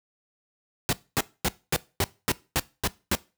pink noise bursts, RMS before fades -23 dBFS, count 9, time 0.89-3.152 s, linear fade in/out 0 ms, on 38 ms, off 240 ms, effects noise-tail reverb RT60 0.3 s tail -20 dB re dry + high-pass 60 Hz 12 dB/octave

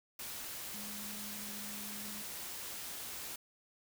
sine tone in noise, 207.7 Hz, G#3, in tune, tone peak -49 dBFS, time 0.74-2.22 s, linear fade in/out 5 ms, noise white, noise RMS -44 dBFS, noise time 0.19-3.36 s, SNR -8 dB, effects none

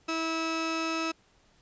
sawtooth tone pair together, 325 / 1300 Hz, E4 / E6, -24 / -24 cents, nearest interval 2 octaves, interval 2400 cents, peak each -27 dBFS, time 0.08-1.12 s, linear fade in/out 10 ms, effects pink hiss -64 dBFS RMS until 1.61 s + resampled to 16000 Hz

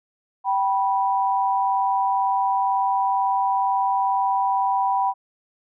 sine tone pair together, 777 / 980.9 Hz, G5 / B5, -16 / -12 cents, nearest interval major third, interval 404 cents, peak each -21 dBFS, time 0.44-5.14 s, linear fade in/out 50 ms, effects none

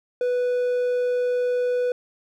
triangle tone, 493.9 Hz, B4, in tune, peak -18 dBFS, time 0.21-1.92 s, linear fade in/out 2 ms, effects none

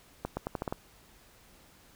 accelerating click train, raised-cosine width 1 ms, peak -18 dBFS, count 7, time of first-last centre 0.25-0.725 s, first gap 120 ms, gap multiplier 0.83, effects pink hiss -59 dBFS RMS until 1.95 s

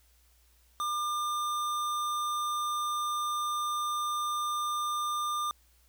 sine tone with hard clipping, 1200 Hz, D6, 37 cents sharp, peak -31 dBFS, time 0.8-5.51 s, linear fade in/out 0 ms, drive 18 dB, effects added 60 Hz sine -63 dBFS peak until 5.88 s + white hiss -67 dBFS RMS until 5.88 s

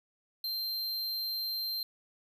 square tone, 4150 Hz, C8, 15 cents flat, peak -33 dBFS, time 0.44-1.83 s, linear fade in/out 2 ms, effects none

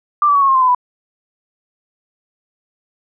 sine tone with pitch steps, 1183 / 1153.3 / 1124.4 / 1096.2 / 1068.6 / 1041.8 / 1015.7 / 990.2 Hz, D6 / D6 / C#6 / C#6 / C6 / C6 / B5 / B5, +12 / -32 / +24 / -20 / +36 / -8 / +48 / +4 cents, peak -9 dBFS, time 0.22-0.748 s, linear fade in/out 2 ms, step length 66 ms, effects none

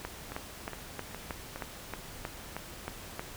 two click trains, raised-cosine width 0.5 ms, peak -20 / -24 dBFS, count 11 / 4, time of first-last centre 0.05-3.195 / 0.32-1.56 s, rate 3.18 / 2.42 Hz, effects pink hiss -46 dBFS RMS until 3.36 s

